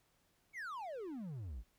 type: exponential sweep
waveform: triangle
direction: down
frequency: 2300 to 49.32 Hz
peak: -40 dBFS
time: 0.53-1.64 s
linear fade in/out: 50 ms
effects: pink hiss -75 dBFS RMS until 1.78 s